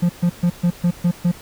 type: tone bursts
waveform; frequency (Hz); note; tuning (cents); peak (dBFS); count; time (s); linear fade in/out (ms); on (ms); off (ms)
triangle; 174.61; F3; 0; -11; 7; 0.02-1.318; 10; 74; 130
effects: pink hiss -41 dBFS RMS until 1.41 s